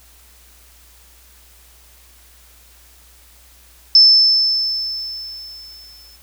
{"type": "tone with exponential decay", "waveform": "sine", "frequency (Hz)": 5274, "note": "E8", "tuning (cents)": 0, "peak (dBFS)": -4, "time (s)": [3.95, 6.16], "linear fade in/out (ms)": 2, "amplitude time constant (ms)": 480, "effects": ["added 60 Hz sine -49 dBFS peak until 6.22 s", "white hiss -49 dBFS RMS until 6.22 s"]}